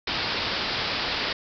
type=low-pass noise; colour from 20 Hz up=white; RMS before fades=-28 dBFS; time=0.07-1.33 s; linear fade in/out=5 ms; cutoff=5100 Hz; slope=96 dB/octave; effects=none